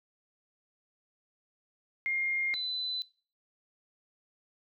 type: tone pair in turn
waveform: sine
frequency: 2124 / 4010 Hz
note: C7 / B7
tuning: +25 / +26 cents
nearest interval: major seventh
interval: 1101 cents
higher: second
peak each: -28 / -32 dBFS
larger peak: first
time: 2.06-2.54 / 2.54-3.02 s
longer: neither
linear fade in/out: 0 ms
effects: noise-tail reverb RT60 0.4 s tail -21 dB re dry